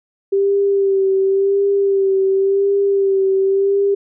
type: tone with vibrato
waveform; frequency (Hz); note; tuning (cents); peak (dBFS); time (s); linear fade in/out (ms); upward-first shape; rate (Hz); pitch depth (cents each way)
sine; 392; G4; 0; -12; 0.32-3.95; 10; sine; 0.92; 32
effects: none